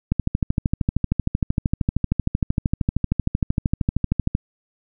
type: click train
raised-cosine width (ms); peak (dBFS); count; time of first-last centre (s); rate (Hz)
5; -6; 56; 0.12-4.351; 13
effects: none